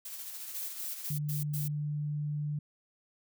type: noise with tremolo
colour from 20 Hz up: blue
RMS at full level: -41 dBFS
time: 0.05-1.11 s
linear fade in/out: 5 ms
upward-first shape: sine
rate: 14 Hz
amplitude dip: 35%
type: noise bursts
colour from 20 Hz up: violet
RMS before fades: -39 dBFS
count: 5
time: 0.54-1.682 s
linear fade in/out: 10 ms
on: 150 ms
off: 98 ms
type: tone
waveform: sine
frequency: 148.3 Hz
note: D3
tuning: 17 cents sharp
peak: -31 dBFS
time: 1.1-2.59 s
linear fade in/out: 5 ms
effects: none